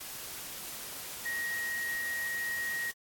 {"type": "tone in noise", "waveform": "sine", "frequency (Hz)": 1886, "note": "A#6", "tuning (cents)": 20, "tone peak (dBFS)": -32, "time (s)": [1.25, 2.91], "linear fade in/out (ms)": 10, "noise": "white", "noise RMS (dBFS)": -42, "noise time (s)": [0, 2.92], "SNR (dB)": 7, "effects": ["AAC 64 kbps"]}